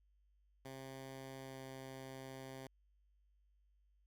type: tone with pitch glide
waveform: 10% pulse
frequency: 133.4 to 132.56 Hz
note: C3 to C3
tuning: +34 to +23 cents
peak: -40 dBFS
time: 0.65-2.67 s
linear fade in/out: 2 ms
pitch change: -11 cents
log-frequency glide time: 1.4-1.61 s
effects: added 50 Hz sine -70 dBFS peak until 4.06 s